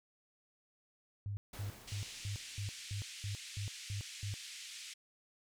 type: tone bursts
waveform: sine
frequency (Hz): 101.3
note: G#2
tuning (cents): -43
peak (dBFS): -37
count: 10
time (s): 1.26-4.34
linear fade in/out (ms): 0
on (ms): 110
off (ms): 220
type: noise with exponential decay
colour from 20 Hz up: pink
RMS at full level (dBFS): -49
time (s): 1.53-3.33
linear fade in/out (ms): 5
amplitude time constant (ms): 390
type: band-pass noise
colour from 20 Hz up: pink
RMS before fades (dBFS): -49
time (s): 1.87-4.94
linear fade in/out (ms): 10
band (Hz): 2300 to 8600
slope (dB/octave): 24
effects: none